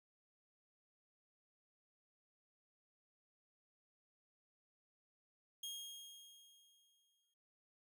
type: tone with exponential decay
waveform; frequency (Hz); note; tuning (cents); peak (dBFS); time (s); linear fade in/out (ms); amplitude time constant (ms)
sawtooth; 3251; G#7; -38; -40; 5.63-7.34; 5; 370
effects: none